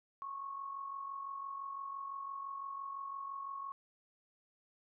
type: tone with amplitude modulation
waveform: sine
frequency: 1100 Hz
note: C#6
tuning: 14 cents flat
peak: -38 dBFS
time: 0.22-3.72 s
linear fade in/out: 0 ms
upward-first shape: sine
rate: 45.9 Hz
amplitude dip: 55%
effects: none